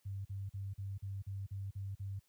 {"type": "tone bursts", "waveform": "sine", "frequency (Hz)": 98.2, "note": "G2", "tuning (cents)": 4, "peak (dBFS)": -38, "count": 9, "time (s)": [0.05, 2.194], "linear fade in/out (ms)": 10, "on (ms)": 200, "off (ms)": 43, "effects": ["white hiss -75 dBFS RMS until 2.28 s", "high-pass 60 Hz 12 dB/octave"]}